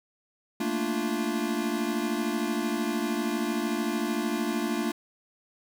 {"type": "chord", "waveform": "square", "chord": "Bb major seventh", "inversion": "third", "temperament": "equal with one note detuned", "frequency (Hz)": [220, 233.1, 293.7, 346.4], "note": ["A3", "Bb3", "D4", "F4"], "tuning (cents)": [0, 0, 0, -14], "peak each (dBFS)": -33, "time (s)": [0.6, 4.92], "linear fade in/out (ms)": 5, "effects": []}